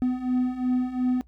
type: beating tone pair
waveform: triangle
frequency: 250 / 252.8 Hz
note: B3 / B3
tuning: +21 / +41 cents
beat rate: 2.8 Hz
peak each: -26 / -22 dBFS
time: 0.02-1.21 s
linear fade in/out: 0 ms
effects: noise-tail reverb RT60 0.1 s tail -19 dB re dry + added 60 Hz sine -51 dBFS peak until 1.27 s